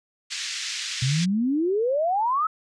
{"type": "band-pass noise", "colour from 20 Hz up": "white", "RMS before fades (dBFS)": -31, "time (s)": [0.3, 1.26], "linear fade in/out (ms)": 20, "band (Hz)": [1800, 6300], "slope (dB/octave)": 24}
{"type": "exponential sweep", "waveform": "sine", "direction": "up", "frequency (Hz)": [123.47, 1318.5], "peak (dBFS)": -20, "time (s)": [1.02, 2.47], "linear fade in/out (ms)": 5}
{"effects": ["resampled to 22050 Hz"]}